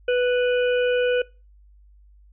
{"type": "harmonic tone", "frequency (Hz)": 493.9, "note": "B4", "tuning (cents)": 0, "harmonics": [1, 3, 5, 6], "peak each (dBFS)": [-18, -28, -32, -34], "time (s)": [0.08, 1.22], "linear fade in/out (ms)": 5, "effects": ["noise-tail reverb RT60 0.3 s tail -23 dB re dry", "added 50 Hz sine -49 dBFS peak until 2.32 s"]}